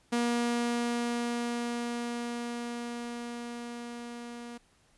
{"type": "tone with level ramp", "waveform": "sawtooth", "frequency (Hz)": 238.1, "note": "A#3", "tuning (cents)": 37, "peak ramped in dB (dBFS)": [-22, -37], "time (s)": [0.12, 4.58], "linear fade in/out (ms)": 10, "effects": ["pink hiss -66 dBFS RMS until 4.97 s", "resampled to 24000 Hz"]}